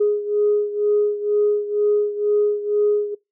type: beating tone pair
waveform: sine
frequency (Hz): 415.3 / 417.4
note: G#4 / G#4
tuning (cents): 0 / +9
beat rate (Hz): 2.1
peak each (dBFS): -17 / -21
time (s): 0-3.15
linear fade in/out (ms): 10
effects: noise-tail reverb RT60 0.2 s tail -23 dB re dry + tanh soft clip ceiling -9 dBFS